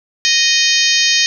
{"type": "harmonic tone with a mistuned harmonic", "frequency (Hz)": 620, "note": "D#5", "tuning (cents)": -6, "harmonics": [3, 4, 5, 6, 7, 8, 9, 10], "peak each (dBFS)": [-19, -19, -19, -19, -19, -19, -19, -19], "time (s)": [0.25, 1.26], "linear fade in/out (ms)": 0, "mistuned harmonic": 10, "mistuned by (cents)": 54, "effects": []}